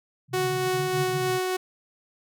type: band-pass noise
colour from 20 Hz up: white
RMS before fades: -34 dBFS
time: 0.28-1.4 s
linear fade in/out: 50 ms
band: 130 to 150 Hz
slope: 96 dB/octave
type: tone with tremolo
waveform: sawtooth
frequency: 370 Hz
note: F#4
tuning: in tune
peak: -19 dBFS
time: 0.33-1.57 s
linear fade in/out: 10 ms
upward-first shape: sine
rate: 3.3 Hz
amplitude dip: 25%
effects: none